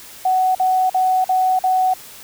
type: tone bursts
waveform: sine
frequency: 746 Hz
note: F#5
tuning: 14 cents sharp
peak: -13 dBFS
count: 5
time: 0.25-1.938 s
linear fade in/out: 5 ms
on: 300 ms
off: 47 ms
effects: white hiss -39 dBFS RMS until 2.23 s